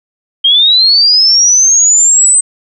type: linear sweep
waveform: sine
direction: up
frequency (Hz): 3165 to 8220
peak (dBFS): -4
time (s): 0.44-2.41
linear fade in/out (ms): 10
effects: none